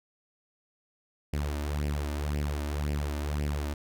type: tone with flanger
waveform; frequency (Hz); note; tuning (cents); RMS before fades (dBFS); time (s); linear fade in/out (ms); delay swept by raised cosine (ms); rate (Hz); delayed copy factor
sawtooth; 73.3; D2; -3; -31; 1.33-3.74; 5; 0.38 to 3.38; 1.9; +0.65
effects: none